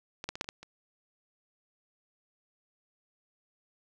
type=clicks; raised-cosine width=0.2 ms; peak=-21 / -16 / -22 / -12 / -29 / -19 / -30 dBFS; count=7; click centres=0.241 / 0.29 / 0.355 / 0.411 / 0.444 / 0.489 / 0.63 s; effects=none